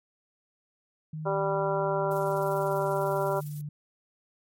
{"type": "tone with pitch glide", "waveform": "sine", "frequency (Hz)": [155.56, 147.85], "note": ["D#3", "D3"], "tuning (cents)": [0, 12], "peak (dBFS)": -33, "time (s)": [1.13, 3.69], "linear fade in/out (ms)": 5, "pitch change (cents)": -88, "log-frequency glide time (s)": [1.85, 3.24]}
{"type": "harmonic tone", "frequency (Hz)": 196, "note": "G3", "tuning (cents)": 0, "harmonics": [2, 3, 4, 5, 6, 7], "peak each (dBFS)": [-30, -29, -35, -32, -41, -36], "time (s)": [1.25, 3.41], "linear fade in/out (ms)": 20}
{"type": "noise with tremolo", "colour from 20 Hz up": "violet", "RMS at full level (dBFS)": -44, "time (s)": [2.11, 3.61], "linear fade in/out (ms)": 0, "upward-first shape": "sine", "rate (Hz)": 20, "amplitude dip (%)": 55}
{"effects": ["MP3 64 kbps"]}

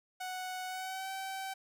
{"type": "tone with pitch glide", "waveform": "sawtooth", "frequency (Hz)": [740, 769.6], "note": ["F#5", "G5"], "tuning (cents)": [0, -32], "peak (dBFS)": -34, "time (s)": [0.2, 1.54], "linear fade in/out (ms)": 10, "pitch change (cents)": 68, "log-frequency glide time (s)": [0.67, 1.1], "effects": []}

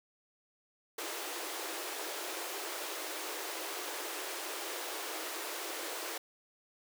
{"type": "high-pass noise", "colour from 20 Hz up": "pink", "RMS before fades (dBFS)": -40, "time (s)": [0.98, 6.18], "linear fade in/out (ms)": 5, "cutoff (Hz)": 310, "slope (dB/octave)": 96, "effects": []}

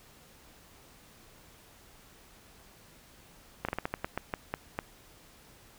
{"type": "slowing click train", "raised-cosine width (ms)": 0.5, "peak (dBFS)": -16, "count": 11, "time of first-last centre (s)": [3.65, 4.789], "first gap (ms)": 36, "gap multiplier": 1.24, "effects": ["pink hiss -57 dBFS RMS until 5.78 s"]}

